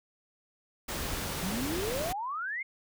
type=noise; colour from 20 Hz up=pink; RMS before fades=-35 dBFS; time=0.88-2.13 s; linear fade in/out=10 ms
type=exponential sweep; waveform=sine; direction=up; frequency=170.1 to 2194 Hz; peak=-32 dBFS; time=1.42-2.63 s; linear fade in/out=10 ms
effects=none